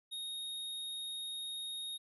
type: tone with vibrato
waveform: square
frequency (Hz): 3729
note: A#7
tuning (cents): 0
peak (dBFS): -40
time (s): 0.11-1.98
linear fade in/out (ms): 20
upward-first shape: sine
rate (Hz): 20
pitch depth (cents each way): 9
effects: none